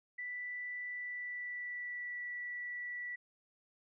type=tone with pitch glide; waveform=sine; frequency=1975.5 to 1955.1 Hz; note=B6 to B6; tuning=0 to -18 cents; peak=-39 dBFS; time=0.18-3.16 s; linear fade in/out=10 ms; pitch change=-18 cents; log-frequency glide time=0.86-2.22 s; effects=none